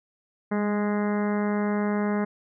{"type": "harmonic tone with a mistuned harmonic", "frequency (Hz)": 207.7, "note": "G#3", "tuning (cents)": 0, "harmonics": [1, 2, 3, 4, 5, 6, 7, 8, 9, 10], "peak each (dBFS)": [-24, -30, -34, -36, -38, -40, -41, -42, -43, -44], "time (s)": [0.51, 2.25], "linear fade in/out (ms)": 10, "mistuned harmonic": 1, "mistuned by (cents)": -18, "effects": []}